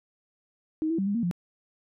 sine tone with pitch steps, 314.3 / 328.6 / 194.6 / 202.5 / 233.8 / 174.4 Hz, D#4 / E4 / G3 / G#3 / A#3 / F3, +18 / -5 / -12 / -43 / +5 / -2 cents, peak -24 dBFS, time 0.82-1.312 s, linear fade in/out 0 ms, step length 82 ms, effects none

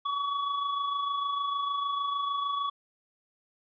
square tone with amplitude modulation, 1131 Hz, C#6, 34 cents sharp, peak -27 dBFS, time 0.05-2.7 s, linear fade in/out 10 ms, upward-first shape sine, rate 26.6 Hz, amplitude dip 40%, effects resampled to 11025 Hz + 11-bit

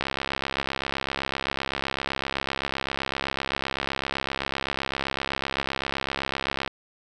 click train, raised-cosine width 0.3 ms, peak -10 dBFS, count 453, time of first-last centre 0.01-6.677 s, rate 67.8 Hz, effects none

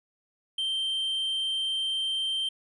triangle tone, 3136 Hz, G7, in tune, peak -25 dBFS, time 0.58-2.49 s, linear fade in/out 5 ms, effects resampled to 24000 Hz

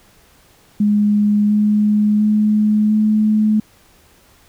sine tone with pitch steps, 207.7 / 209.9 / 212.1 / 214.3 Hz, G#3 / G#3 / G#3 / A3, 0 / +19 / +37 / -45 cents, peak -11 dBFS, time 0.8-3.6 s, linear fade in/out 5 ms, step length 700 ms, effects pink hiss -51 dBFS RMS until 4.48 s

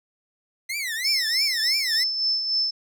sawtooth tone with vibrato, 2028 Hz, B6, 45 cents sharp, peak -23 dBFS, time 0.69-2.04 s, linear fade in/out 10 ms, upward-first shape triangle, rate 3 Hz, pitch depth 290 cents each way
sine tone with tremolo, 5274 Hz, E8, in tune, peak -19 dBFS, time 1.04-2.71 s, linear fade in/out 10 ms, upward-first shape sine, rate 3.4 Hz, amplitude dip 50%
effects none

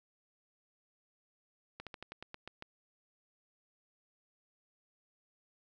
slowing click train, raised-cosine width 0.3 ms, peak -28 dBFS, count 9, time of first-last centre 1.8-2.624 s, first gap 67 ms, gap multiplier 1.12, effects none

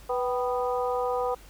harmonic tone with a mistuned harmonic, 246.9 Hz, B3, in tune, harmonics 2 / 3 / 4 / 5, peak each -27 / -31 / -33 / -35 dBFS, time 0.09-1.35 s, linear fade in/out 10 ms, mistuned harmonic 3, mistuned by +62 cents, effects added 50 Hz sine -50 dBFS peak until 1.49 s + pink hiss -53 dBFS RMS until 1.49 s

